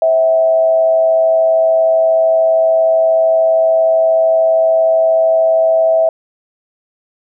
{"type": "tone with frequency modulation", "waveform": "sine", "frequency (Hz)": 651, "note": "E5", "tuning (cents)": -22, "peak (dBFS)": -8, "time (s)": [0.02, 6.09], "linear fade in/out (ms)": 2, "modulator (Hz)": 113, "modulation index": 0.35, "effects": []}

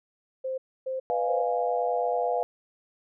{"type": "tone bursts", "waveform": "sine", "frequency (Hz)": 523.3, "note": "C5", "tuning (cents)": 0, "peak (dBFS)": -28, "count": 3, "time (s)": [0.44, 1.42], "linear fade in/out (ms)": 10, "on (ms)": 140, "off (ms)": 280}
{"type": "chord", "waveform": "sine", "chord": "F half-diminished seventh", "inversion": "second", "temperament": "equal with one note detuned", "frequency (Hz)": [493.9, 609.4, 698.5, 830.6], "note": ["Cb5", "Eb5", "F5", "Ab5"], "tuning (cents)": [0, -36, 0, 0], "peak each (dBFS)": [-28, -33, -27, -33], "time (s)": [1.1, 2.43], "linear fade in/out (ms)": 0}
{"effects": []}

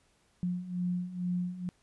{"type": "beating tone pair", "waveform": "sine", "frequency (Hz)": [177.2, 179.4], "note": ["F3", "F3"], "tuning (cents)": [25, 47], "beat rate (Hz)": 2.2, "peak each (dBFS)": [-36, -32], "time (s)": [0.43, 1.69], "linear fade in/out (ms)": 0, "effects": ["pink hiss -69 dBFS RMS until 1.82 s", "resampled to 24000 Hz"]}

